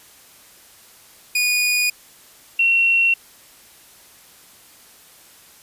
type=tone pair in turn; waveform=sawtooth / sine; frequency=2460 / 2727 Hz; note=D#7 / F7; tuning=-20 / -42 cents; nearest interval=major second; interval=178 cents; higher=second; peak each=-13 dBFS; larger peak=neither; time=1.35-1.9 / 2.59-3.14 s; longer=neither; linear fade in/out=5 ms; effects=white hiss -48 dBFS RMS until 5.62 s + resampled to 32000 Hz